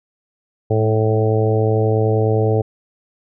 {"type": "harmonic tone with a mistuned harmonic", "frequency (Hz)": 109.5, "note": "A2", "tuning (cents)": -8, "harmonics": [1, 2, 3, 4, 5, 6, 7], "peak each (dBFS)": [-16, -28, -25, -18, -24, -28, -27], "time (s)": [0.7, 2.62], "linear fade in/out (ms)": 10, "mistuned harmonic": 2, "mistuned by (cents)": -25, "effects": []}